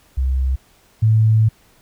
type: tone pair in turn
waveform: sine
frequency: 65.41 / 110.01 Hz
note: C2 / A2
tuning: 0 / 0 cents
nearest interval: major sixth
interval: 900 cents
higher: second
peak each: -15 / -10 dBFS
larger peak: second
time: 0.17-0.56 / 1.02-1.49 s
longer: second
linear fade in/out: 10 ms
effects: pink hiss -54 dBFS RMS until 1.81 s